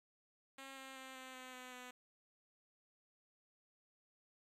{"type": "tone with pitch steps", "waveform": "5% pulse", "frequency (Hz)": [269.7, 266.3, 262.9, 259.6, 256.3, 253.1, 249.9], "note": ["C#4", "C4", "C4", "C4", "C4", "B3", "B3"], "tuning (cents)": [-47, 31, 8, -13, -36, 43, 21], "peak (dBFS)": -39, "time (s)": [0.58, 1.91], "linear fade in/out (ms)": 5, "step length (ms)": 190, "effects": ["low-pass 12000 Hz 12 dB/octave", "13-bit"]}